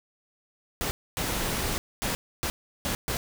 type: noise bursts at uneven times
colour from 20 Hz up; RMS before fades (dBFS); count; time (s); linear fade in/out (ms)
pink; -29; 6; 0.81-0.91 / 1.17-1.78 / 2.02-2.15 / 2.43-2.5 / 2.85-2.95 / 3.08-3.17; 0
effects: none